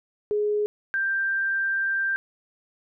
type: tone pair in turn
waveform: sine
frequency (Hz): 417.9 / 1577.8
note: G#4 / G6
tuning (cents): +11 / +11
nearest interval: octave + major seventh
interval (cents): 2300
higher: second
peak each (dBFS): -21 / -22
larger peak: first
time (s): 0.31-0.66 / 0.94-2.16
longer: second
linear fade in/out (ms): 0
effects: none